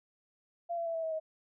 sine tone with pitch steps, 686 / 675 / 664.2 / 653.5 / 643 / 632.7 Hz, F5 / E5 / E5 / E5 / E5 / D#5, -31 / +41 / +13 / -15 / -43 / +29 cents, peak -32 dBFS, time 0.69-1.2 s, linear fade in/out 20 ms, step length 85 ms, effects none

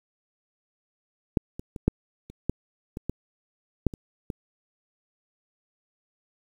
clicks, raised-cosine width 3 ms, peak -7 / -22 / -22 / -6 / -30 / -11 / -20 / -15 / -7 / -24 / -18 dBFS, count 11, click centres 1.372 / 1.595 / 1.762 / 1.88 / 2.3 / 2.496 / 2.971 / 3.096 / 3.867 / 3.938 / 4.302 s, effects 8-bit

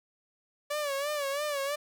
sawtooth tone with vibrato, 574 Hz, D5, 40 cents flat, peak -26 dBFS, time 0.7-1.76 s, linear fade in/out 10 ms, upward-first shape sine, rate 3 Hz, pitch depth 85 cents each way, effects none

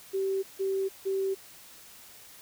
sine tone bursts, 386.4 Hz, G4, 25 cents flat, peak -26 dBFS, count 3, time 0.13-1.35 s, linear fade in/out 20 ms, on 300 ms, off 160 ms, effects white hiss -51 dBFS RMS until 2.41 s

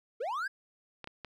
triangle linear sweep, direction up, 413.4 to 1667 Hz, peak -30 dBFS, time 0.2-0.48 s, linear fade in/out 10 ms
clicks, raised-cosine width 0.3 ms, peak -26 dBFS, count 3, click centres 1.043 / 1.074 / 1.247 s
effects none

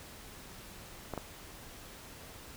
clicks, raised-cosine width 1 ms, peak -22 dBFS, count 2, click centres 1.137 / 1.177 s, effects pink hiss -50 dBFS RMS until 2.56 s

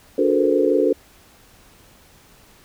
sine tone cluster, 291.7 / 364.1 / 430.2 / 456.2 / 514 Hz, D4 / F#4 / A4 / A#4 / C5, -12 / -28 / -39 / -37 / -31 cents, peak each -21 dBFS, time 0.18-0.93 s, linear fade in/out 5 ms, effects pink hiss -51 dBFS RMS until 2.64 s

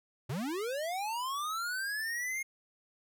square linear sweep, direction up, 110 to 2153 Hz, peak -34 dBFS, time 0.29-2.43 s, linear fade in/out 10 ms, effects none

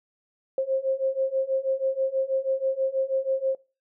sine beating tone pair, 529 / 535.2 Hz, C5 / C5, +19 / +39 cents, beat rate 6.2 Hz, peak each -27 / -25 dBFS, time 0.58-3.55 s, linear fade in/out 2 ms, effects noise-tail reverb RT60 0.3 s tail -21 dB re dry

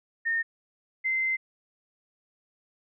sine tone pair in turn, 1830 / 2073 Hz, A#6 / C7, -32 / -17 cents, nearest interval major second, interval 215 cents, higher second, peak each -24 dBFS, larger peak neither, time 0.25-0.43 / 1.04-1.37 s, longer second, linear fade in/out 20 ms, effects none

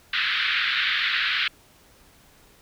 pink band-pass noise, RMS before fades -24 dBFS, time 0.13-1.48 s, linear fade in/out 5 ms, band 1400 to 4000 Hz, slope 48 dB/octave, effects pink hiss -55 dBFS RMS until 2.61 s

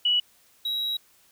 sine / triangle tone pair in turn, 2939 / 3860 Hz, F#7 / B7, -12 / -40 cents, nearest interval perfect fourth, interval 472 cents, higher second, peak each -19 / -24 dBFS, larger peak first, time 0.05-0.2 / 0.65-0.97 s, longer second, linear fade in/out 5 ms, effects white hiss -60 dBFS RMS until 1.31 s

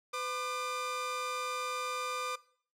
sawtooth tone pair together, 504 / 1200 Hz, B4 / D6, +35 / +37 cents, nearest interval octave + minor third, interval 1502 cents, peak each -36 / -32 dBFS, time 0.13-2.36 s, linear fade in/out 10 ms, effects noise-tail reverb RT60 0.5 s tail -19 dB re dry + low-pass 10000 Hz 12 dB/octave

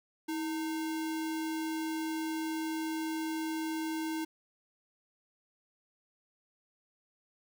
sine tone with sample-and-hold, 319.6 Hz, D#4, 47 cents sharp, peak -32 dBFS, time 0.28-4.25 s, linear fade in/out 10 ms, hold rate 1225 Hz, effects none

